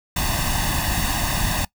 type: noise with comb filter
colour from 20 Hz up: pink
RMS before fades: -22 dBFS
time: 0.16-1.65 s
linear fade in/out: 5 ms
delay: 1.1 ms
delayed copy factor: +0.8
effects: noise-tail reverb RT60 0.1 s tail -22 dB re dry